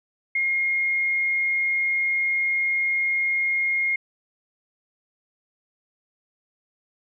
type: tone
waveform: sine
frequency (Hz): 2140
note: C7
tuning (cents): +38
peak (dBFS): -20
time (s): 0.35-3.96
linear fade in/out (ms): 5
effects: none